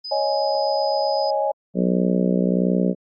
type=tone; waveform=sine; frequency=4999 Hz; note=D#8; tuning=7 cents sharp; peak=-29 dBFS; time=0.04-1.31 s; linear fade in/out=10 ms
type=chord; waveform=sine; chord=C# suspended second; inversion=none; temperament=equal; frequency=554.4 / 622.3 / 830.6 Hz; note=C#5 / D#5 / G#5; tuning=0 / 0 / 0 cents; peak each=-23 dBFS; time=0.11-1.52 s; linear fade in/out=10 ms
type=harmonic tone; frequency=61.4 Hz; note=B1; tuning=9 cents flat; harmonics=3 / 4 / 5 / 6 / 7 / 8 / 9 / 10; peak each=-19 / -24 / -29 / -29 / -27 / -30 / -28 / -32 dBFS; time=1.74-2.95 s; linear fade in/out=50 ms
effects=Opus 24 kbps

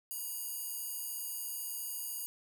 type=tone with high-pass filter; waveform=square; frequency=957 Hz; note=A#5; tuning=45 cents sharp; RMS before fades=-40 dBFS; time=0.11-2.26 s; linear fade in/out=0 ms; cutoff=11000 Hz; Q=0.82; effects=none

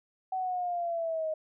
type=linear sweep; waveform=sine; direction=down; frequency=757 to 622.3 Hz; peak=-29 dBFS; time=0.32-1.34 s; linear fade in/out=5 ms; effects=none

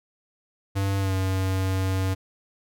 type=tone with pitch glide; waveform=square; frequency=98 to 94.77 Hz; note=G2 to F#2; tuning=0 to +42 cents; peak=-23 dBFS; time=0.75-2.15 s; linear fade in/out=20 ms; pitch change=-58 cents; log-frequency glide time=0.99-1.13 s; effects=none

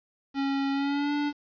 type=tone with pitch glide; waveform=square; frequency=275 to 291.4 Hz; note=C#4 to D4; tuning=-14 to -13 cents; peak=-26 dBFS; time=0.34-1.33 s; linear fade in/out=50 ms; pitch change=+101 cents; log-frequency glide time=0.72-1.13 s; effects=resampled to 11025 Hz + 9-bit

